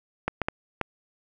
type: clicks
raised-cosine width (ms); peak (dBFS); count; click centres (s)
0.5; -10; 4; 0.28 / 0.417 / 0.485 / 0.813
effects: none